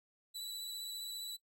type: tone with vibrato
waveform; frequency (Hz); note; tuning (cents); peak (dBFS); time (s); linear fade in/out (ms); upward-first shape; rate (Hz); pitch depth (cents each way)
sawtooth; 3951; B7; 0; -39; 0.34-1.37; 20; sine; 15; 14
effects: noise-tail reverb RT60 0.1 s tail -18 dB re dry